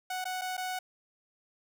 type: tone with dropouts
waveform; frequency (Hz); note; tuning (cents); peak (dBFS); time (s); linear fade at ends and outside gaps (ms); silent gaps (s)
sawtooth; 740; F#5; 0; -29; 0.1-0.79; 5; 0.243-0.253 / 0.413-0.417 / 0.569-0.577
effects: none